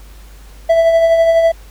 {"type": "tone with tremolo", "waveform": "triangle", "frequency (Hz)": 661, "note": "E5", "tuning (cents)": 5, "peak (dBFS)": -4, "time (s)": [0.69, 1.52], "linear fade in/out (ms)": 10, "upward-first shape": "triangle", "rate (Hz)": 12, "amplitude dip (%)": 45, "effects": ["added 50 Hz sine -35 dBFS peak until 1.7 s", "pink hiss -45 dBFS RMS until 1.7 s"]}